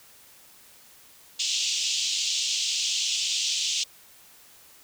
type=band-pass noise; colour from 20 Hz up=pink; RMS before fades=-27 dBFS; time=1.39-3.84 s; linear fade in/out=10 ms; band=2800 to 7400 Hz; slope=48 dB/octave; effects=white hiss -53 dBFS RMS until 4.83 s